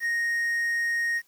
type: tone with quantisation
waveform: triangle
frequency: 1864.7 Hz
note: A#6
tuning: in tune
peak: -22 dBFS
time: 0-1.22 s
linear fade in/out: 50 ms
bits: 8
effects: white hiss -64 dBFS RMS until 1.27 s